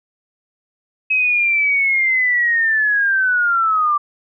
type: linear sweep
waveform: sine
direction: down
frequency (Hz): 2556 to 1168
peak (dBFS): -13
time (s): 1.1-3.98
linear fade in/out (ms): 10
effects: none